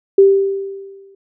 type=tone with exponential decay; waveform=sine; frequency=392 Hz; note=G4; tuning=in tune; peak=-3 dBFS; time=0.18-1.15 s; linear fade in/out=5 ms; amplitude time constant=210 ms; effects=none